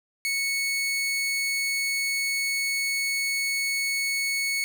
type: tone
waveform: sawtooth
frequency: 2210 Hz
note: C#7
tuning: 6 cents flat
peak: -21 dBFS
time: 0.25-4.64 s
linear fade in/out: 0 ms
effects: none